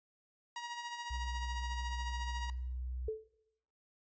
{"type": "tone with tremolo", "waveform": "sawtooth", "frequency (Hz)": 952, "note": "A#5", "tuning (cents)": 36, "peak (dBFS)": -35, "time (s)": [0.56, 2.5], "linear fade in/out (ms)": 2, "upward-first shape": "sine", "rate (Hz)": 14, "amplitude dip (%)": 50}
{"type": "tone", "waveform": "sine", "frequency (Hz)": 62.6, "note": "B1", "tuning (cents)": 24, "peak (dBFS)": -37, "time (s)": [1.1, 3.09], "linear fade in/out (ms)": 10}
{"type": "tone with exponential decay", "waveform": "sine", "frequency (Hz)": 437, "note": "A4", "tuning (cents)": -12, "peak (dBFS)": -31, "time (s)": [3.08, 3.34], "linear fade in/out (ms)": 5, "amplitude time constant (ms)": 55}
{"effects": ["noise-tail reverb RT60 0.8 s tail -20 dB re dry", "resampled to 16000 Hz"]}